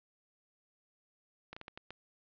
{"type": "slowing click train", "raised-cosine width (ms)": 0.3, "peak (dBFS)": -29, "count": 6, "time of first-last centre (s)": [1.53, 1.906], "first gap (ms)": 35, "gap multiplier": 1.39, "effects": ["resampled to 11025 Hz", "10-bit"]}